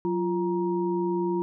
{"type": "tone cluster", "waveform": "sine", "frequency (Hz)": [182.9, 346.9, 942], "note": ["F#3", "F4", "A#5"], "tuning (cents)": [-20, -12, 18], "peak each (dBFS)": [-30, -25, -33], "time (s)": [0.05, 1.42], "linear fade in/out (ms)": 0, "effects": []}